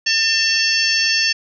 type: harmonic tone with a mistuned harmonic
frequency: 898 Hz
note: A5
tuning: 35 cents sharp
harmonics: 2 / 3 / 4 / 5 / 6 / 7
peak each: -21 / -20 / -29 / -20 / -20 / -27 dBFS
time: 0.06-1.33 s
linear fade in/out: 10 ms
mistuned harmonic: 4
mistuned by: -140 cents
effects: none